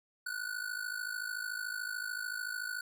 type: ring-modulated tone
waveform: square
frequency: 1480 Hz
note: F#6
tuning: in tune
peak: -34 dBFS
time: 0.26-2.81 s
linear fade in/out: 5 ms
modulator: 26.8 Hz
effects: none